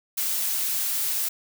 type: noise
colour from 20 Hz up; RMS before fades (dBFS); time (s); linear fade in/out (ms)
blue; -26; 0.17-1.29; 10
effects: none